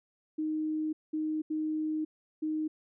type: tone bursts at uneven times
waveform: sine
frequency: 310.5 Hz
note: D#4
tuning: 3 cents flat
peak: -29 dBFS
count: 4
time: 0.38-0.93 / 1.13-1.42 / 1.5-2.05 / 2.42-2.68 s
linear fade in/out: 10 ms
effects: none